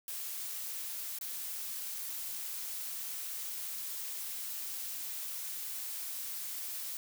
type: noise with dropouts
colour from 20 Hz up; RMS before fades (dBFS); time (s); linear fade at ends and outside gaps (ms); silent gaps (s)
blue; -40; 0.08-6.97; 1; 1.187-1.211
effects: none